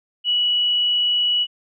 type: tone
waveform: sine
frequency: 2936 Hz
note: F#7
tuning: 14 cents flat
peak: -16 dBFS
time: 0.24-1.47 s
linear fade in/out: 50 ms
effects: none